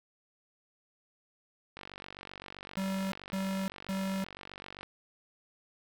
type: click train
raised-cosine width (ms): 0.3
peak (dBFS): -27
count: 147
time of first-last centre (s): 1.77-4.831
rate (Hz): 47.7
type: tone bursts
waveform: square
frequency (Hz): 192.4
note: G3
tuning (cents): -32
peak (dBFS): -32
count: 3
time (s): 2.77-4.24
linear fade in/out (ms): 0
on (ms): 350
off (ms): 210
effects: none